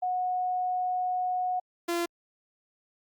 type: tone pair in turn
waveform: sine / sawtooth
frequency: 731 / 343 Hz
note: F#5 / F4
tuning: -21 / -31 cents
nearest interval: octave + minor second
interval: 1310 cents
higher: first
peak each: -26 / -23 dBFS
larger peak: second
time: 0.02-1.6 / 1.88-2.06 s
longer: first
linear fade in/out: 10 ms
effects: Opus 48 kbps